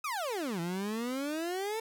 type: exponential two-way sweep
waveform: 30% pulse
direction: down then up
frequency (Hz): 1300 to 164.81 to 456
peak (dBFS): -30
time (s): 0.04-1.8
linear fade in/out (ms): 5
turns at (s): 0.6
effects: none